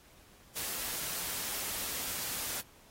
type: noise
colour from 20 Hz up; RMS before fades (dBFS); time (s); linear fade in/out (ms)
white; -37; 0.55-2.62; 20
effects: pink hiss -60 dBFS RMS until 2.9 s + AAC 48 kbps